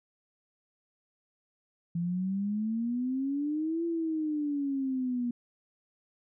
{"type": "exponential two-way sweep", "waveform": "sine", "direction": "up then down", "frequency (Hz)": [168.1, 339.3, 238.7], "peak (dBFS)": -28, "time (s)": [1.95, 5.31], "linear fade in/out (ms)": 5, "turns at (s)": 3.85, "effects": []}